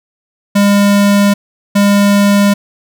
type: tone pair in turn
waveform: square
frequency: 202.1 / 202.1 Hz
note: G#3 / G#3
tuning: -47 / -47 cents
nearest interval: unison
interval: 0 cents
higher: neither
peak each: -7 / -7 dBFS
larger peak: neither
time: 0.55-1.34 / 1.75-2.54 s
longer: neither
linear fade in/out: 10 ms
effects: none